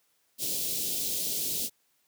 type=band-stop noise; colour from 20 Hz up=white; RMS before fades=-31 dBFS; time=0.38-1.7 s; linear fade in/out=50 ms; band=530 to 3200 Hz; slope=24 dB/octave; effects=white hiss -71 dBFS RMS until 2.07 s + high-pass 100 Hz 12 dB/octave